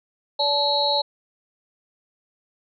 sine tone cluster, 573 / 867 / 3920 / 4234 Hz, D5 / A5 / B7 / C8, -43 / -26 / -14 / +20 cents, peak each -24 dBFS, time 0.39-1.02 s, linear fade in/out 10 ms, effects none

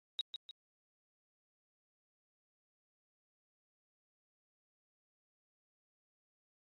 sine tone with echo, 3809 Hz, A#7, 37 cents sharp, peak -32 dBFS, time 0.19-0.21 s, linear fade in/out 0 ms, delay 150 ms, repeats 2, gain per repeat -7 dB, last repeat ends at 0.51 s, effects MP3 48 kbps

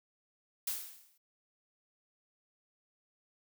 blue noise with exponential decay, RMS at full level -33 dBFS, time 0.67-1.18 s, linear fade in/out 5 ms, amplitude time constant 110 ms, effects none

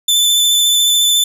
sawtooth tone with vibrato, 3520 Hz, A7, in tune, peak -7 dBFS, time 0.08-1.24 s, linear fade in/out 5 ms, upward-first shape triangle, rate 14 Hz, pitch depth 24 cents each way, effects none

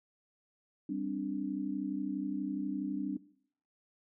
sine chord, G suspended fourth, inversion none, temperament equal with one note detuned, 196.79 / 261.6 / 293.7 Hz, G3 / C4 / D4, +7 / 0 / 0 cents, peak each -39 / -38 / -35 dBFS, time 0.89-3.17 s, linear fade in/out 5 ms, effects noise-tail reverb RT60 0.6 s tail -19 dB re dry

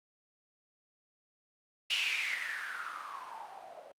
violet noise with low-pass filter sweep, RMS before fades -38 dBFS, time 1.9-3.92 s, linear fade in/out 5 ms, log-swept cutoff 2900 to 590 Hz, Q 7.4, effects Opus 48 kbps

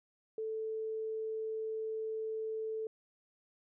sine tone, 440 Hz, A4, in tune, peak -35 dBFS, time 0.38-2.87 s, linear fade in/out 2 ms, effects none

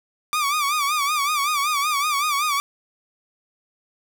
sawtooth tone with vibrato, 1174.7 Hz, D6, in tune, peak -16 dBFS, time 0.33-2.6 s, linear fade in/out 0 ms, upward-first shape sine, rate 5.3 Hz, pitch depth 99 cents each way, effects none

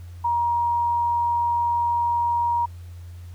sine tone, 947 Hz, A#5, 27 cents sharp, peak -19 dBFS, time 0.24-2.66 s, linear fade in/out 10 ms, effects added 87 Hz sine -36 dBFS peak until 3.34 s + pink hiss -56 dBFS RMS until 3.34 s

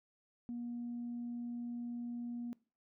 sine tone, 239.1 Hz, A#3, 44 cents sharp, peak -38 dBFS, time 0.49-2.53 s, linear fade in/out 0 ms, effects noise-tail reverb RT60 0.4 s tail -23 dB re dry + tanh soft clip ceiling -35 dBFS

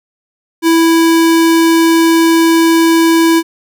square tone, 329.6 Hz, E4, in tune, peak -7 dBFS, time 0.62-3.43 s, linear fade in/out 50 ms, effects none

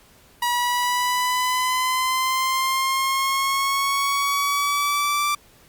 sawtooth exponential sweep, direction up, 963 to 1174.7 Hz, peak -16 dBFS, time 0.42-5.35 s, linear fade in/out 5 ms, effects pink hiss -53 dBFS RMS until 5.68 s + Opus 48 kbps

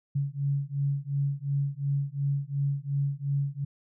sine beating tone pair, 139.1 / 141.9 Hz, C#3 / C#3, +6 / +41 cents, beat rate 2.8 Hz, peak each -29 dBFS, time 0.15-3.65 s, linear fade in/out 10 ms, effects none

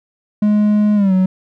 triangle tone with pitch glide, 209.6 to 186.73 Hz, G#3 to F#3, +16 to +16 cents, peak -8 dBFS, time 0.42-1.26 s, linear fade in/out 5 ms, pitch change -200 cents, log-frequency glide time 0.95-1.13 s, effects none

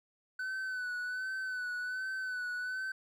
triangle tone with vibrato, 1504 Hz, F#6, 28 cents sharp, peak -33 dBFS, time 0.39-2.92 s, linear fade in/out 5 ms, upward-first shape sine, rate 1.3 Hz, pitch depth 39 cents each way, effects none

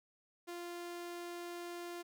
sawtooth tone, 347.7 Hz, F4, 8 cents flat, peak -39 dBFS, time 0.47-2.03 s, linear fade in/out 20 ms, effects none

